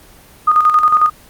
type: tone with tremolo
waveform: sine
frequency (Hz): 1233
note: D#6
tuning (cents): -16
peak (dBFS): -6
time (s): 0.47-1.1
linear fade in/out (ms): 10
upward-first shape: square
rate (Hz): 11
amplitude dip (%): 55
effects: pink hiss -43 dBFS RMS until 1.29 s + Opus 24 kbps